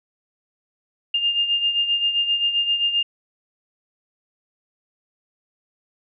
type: beating tone pair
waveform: sine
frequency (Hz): 2811 / 2818.6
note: F7 / F7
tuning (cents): +11 / +15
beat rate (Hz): 7.6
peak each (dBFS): -19 / -26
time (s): 1.14-3.03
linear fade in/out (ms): 5
effects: none